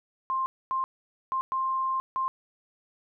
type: tone bursts at uneven times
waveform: sine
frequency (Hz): 1054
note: C6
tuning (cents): +12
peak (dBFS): -25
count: 5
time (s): 0.3-0.46 / 0.71-0.84 / 1.32-1.41 / 1.52-2 / 2.16-2.28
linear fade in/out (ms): 0
effects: none